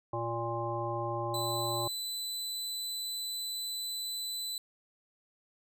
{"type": "harmonic tone", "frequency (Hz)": 116.7, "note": "A#2", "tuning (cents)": 2, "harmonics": [1, 3, 5, 7, 9], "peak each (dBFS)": [-38, -38, -38, -38, -38], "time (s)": [0.13, 1.88], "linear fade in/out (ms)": 5}
{"type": "tone", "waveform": "sawtooth", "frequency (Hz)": 4002, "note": "B7", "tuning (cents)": 22, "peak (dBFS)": -32, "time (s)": [1.34, 4.58], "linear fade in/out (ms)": 2}
{"effects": []}